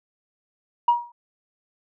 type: tone with exponential decay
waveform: sine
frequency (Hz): 954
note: A#5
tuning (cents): +40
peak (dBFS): -10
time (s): 0.88-1.12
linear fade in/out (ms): 5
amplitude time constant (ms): 51
effects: tanh soft clip ceiling -10 dBFS